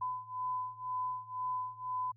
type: beating tone pair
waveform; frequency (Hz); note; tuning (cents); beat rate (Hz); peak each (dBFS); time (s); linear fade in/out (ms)
sine; 1006 / 1008; B5 / B5; +32 / +35; 2; -39 / -37; 0.01-2.12; 10
effects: added 111 Hz sine -59 dBFS peak until 2.16 s